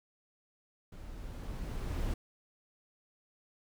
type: noise with level ramp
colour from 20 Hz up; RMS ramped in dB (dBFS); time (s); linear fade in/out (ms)
brown; -47 to -33; 0.92-2.14; 5
effects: none